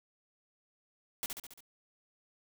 white noise with echo, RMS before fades -36 dBFS, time 1.23-1.26 s, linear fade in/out 0 ms, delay 69 ms, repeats 5, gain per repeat -4 dB, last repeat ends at 1.605 s, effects none

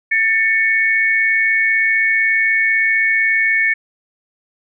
sine tone pair together, 1786 / 2221 Hz, A6 / C#7, +25 / +3 cents, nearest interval major third, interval 378 cents, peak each -15 dBFS, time 0.11-3.74 s, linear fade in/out 10 ms, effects none

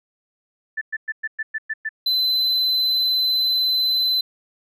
sine tone bursts, 1760 Hz, A6, in tune, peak -22 dBFS, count 8, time 0.77-1.892 s, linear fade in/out 10 ms, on 44 ms, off 110 ms
triangle tone, 4041 Hz, B7, 39 cents sharp, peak -16 dBFS, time 2.06-4.21 s, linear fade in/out 5 ms
effects none

